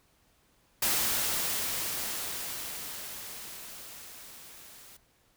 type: noise with level ramp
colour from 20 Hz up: white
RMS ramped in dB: -27 to -52 dBFS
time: 0.82-4.97 s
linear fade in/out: 5 ms
effects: pink hiss -67 dBFS RMS until 5.36 s